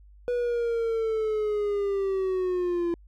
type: linear sweep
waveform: triangle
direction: down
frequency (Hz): 490 to 339.7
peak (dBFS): -22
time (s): 0.28-2.94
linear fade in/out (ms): 0
effects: added 50 Hz sine -49 dBFS peak until 3.07 s